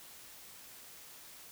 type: silence
effects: white hiss -53 dBFS RMS until 1.51 s